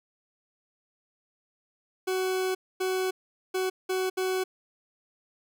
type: tone bursts at uneven times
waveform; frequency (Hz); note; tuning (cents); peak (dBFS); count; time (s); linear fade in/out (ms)
40% pulse; 374; F#4; +19; -25; 5; 2.07-2.55 / 2.8-3.11 / 3.54-3.7 / 3.89-4.1 / 4.17-4.44; 10
effects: none